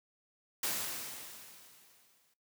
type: noise with exponential decay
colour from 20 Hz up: white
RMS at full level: -33 dBFS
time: 0.63-2.34 s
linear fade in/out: 5 ms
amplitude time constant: 370 ms
effects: noise-tail reverb RT60 0.2 s tail -19 dB re dry + high-pass 100 Hz 12 dB/octave